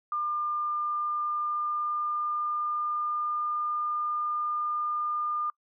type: tone with pitch glide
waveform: sine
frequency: 1200 to 1207.6 Hz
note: D6 to D6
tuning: +37 to +48 cents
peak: -27 dBFS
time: 0.12-5.5 s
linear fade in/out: 2 ms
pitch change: +11 cents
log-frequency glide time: 0.55-3.62 s
effects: noise-tail reverb RT60 0.1 s tail -25 dB re dry